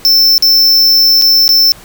square tone with dropouts, 5330 Hz, E8, 18 cents sharp, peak -5 dBFS, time 0.05-1.72 s, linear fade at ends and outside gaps 0 ms, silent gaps 0.38-0.424 / 1.214-1.221 / 1.479-1.491 s, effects pink hiss -36 dBFS RMS until 1.84 s

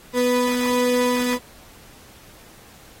35% pulse tone pair together, 247.7 / 493.9 Hz, B3 / B4, +5 / 0 cents, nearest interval octave, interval 1195 cents, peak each -19 dBFS, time 0.13-1.39 s, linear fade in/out 50 ms, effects pink hiss -48 dBFS RMS until 3 s + AAC 48 kbps

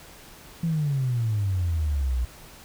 sine exponential sweep, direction down, 170.2 to 58.9 Hz, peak -21 dBFS, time 0.63-2.25 s, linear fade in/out 5 ms, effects tanh soft clip ceiling -17 dBFS + pink hiss -47 dBFS RMS until 2.64 s

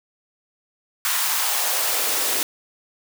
white noise with high-pass filter sweep, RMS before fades -22 dBFS, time 1.05-2.43 s, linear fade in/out 0 ms, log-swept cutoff 1200 to 330 Hz, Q 1.7, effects none

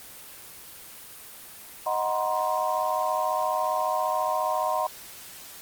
sine chord, C half-diminished seventh, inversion first, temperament equal with one note detuned, 622.3 / 740 / 951.9 / 1046.5 Hz, Eb5 / Gb5 / Bb5 / C6, 0 / 0 / +36 / 0 cents, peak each -29 dBFS, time 1.86-4.87 s, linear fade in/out 5 ms, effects white hiss -44 dBFS RMS until 5.61 s + Opus 24 kbps

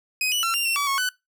sawtooth tone with pitch steps, 2515 / 2954 / 1352 / 2782 / 2713 / 1143 / 1099 / 1498 Hz, D#7 / F#7 / E6 / F7 / E7 / D6 / C#6 / F#6, +18 / -3 / +43 / -7 / +49 / -47 / -15 / +21 cents, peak -18 dBFS, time 0.21-1.09 s, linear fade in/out 2 ms, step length 110 ms, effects noise-tail reverb RT60 0.2 s tail -22 dB re dry

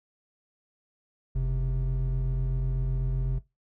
triangle tone pair together, 46.25 / 130.81 Hz, F#1 / C3, 0 / 0 cents, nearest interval octave + tritone, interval 1800 cents, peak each -23 / -26 dBFS, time 1.35-3.39 s, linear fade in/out 10 ms, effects noise-tail reverb RT60 0.2 s tail -19 dB re dry + tanh soft clip ceiling -18 dBFS

